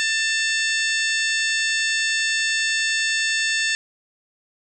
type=harmonic tone with a mistuned harmonic; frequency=890 Hz; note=A5; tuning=20 cents sharp; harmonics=2 / 3 / 4 / 5 / 6 / 7 / 8 / 9; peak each=-22 / -26 / -28 / -30 / -32 / -33 / -34 / -35 dBFS; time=0-3.75 s; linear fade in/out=0 ms; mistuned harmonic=7; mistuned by=+86 cents; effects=none